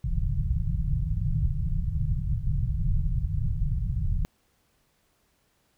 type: low-pass noise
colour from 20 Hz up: pink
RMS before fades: -26 dBFS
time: 0.04-4.25 s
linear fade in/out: 0 ms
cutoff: 170 Hz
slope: 96 dB/octave
effects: pink hiss -69 dBFS RMS until 5.77 s